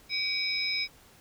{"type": "tone cluster", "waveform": "sine", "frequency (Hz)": [2289, 2473, 3824, 5080], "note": ["D7", "D#7", "A#7", "D#8"], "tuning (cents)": [-45, -11, 43, 35], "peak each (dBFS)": [-31, -40, -35, -31], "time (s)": [0.09, 0.88], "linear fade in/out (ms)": 50, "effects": ["pink hiss -57 dBFS RMS until 1.2 s"]}